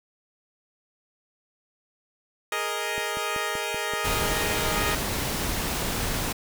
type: chord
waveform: 10% pulse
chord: Ab suspended second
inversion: none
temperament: equal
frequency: 415.3 / 466.2 / 622.3 Hz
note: Ab4 / Bb4 / Eb5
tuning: 0 / 0 / 0 cents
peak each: -23 dBFS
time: 2.52-4.95 s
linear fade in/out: 2 ms
type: click train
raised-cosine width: 2 ms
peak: -23 dBFS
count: 16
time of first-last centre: 2.98-5.848 s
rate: 5.23 Hz
type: noise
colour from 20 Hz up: pink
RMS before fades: -28 dBFS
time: 4.04-6.33 s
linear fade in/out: 10 ms
effects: none